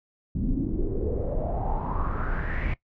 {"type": "noise with low-pass filter sweep", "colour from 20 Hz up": "brown", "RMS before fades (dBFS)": -27, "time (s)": [0.35, 2.74], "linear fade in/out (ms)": 5, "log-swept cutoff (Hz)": [220, 2300], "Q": 6.1, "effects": ["noise-tail reverb RT60 0.1 s tail -18 dB re dry"]}